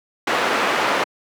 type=low-pass noise; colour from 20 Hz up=white; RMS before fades=-19 dBFS; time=0.27-1.04 s; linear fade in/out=5 ms; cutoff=1700 Hz; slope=12 dB/octave; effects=high-pass 300 Hz 12 dB/octave